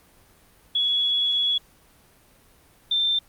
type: tone pair in turn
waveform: sine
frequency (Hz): 3372 / 3573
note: G#7 / A7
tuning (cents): +26 / +26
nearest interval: minor second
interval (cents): 100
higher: second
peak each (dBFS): -19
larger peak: neither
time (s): 0.75-1.58 / 2.91-3.19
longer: first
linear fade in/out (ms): 5
effects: pink hiss -56 dBFS RMS until 3.28 s + Opus 32 kbps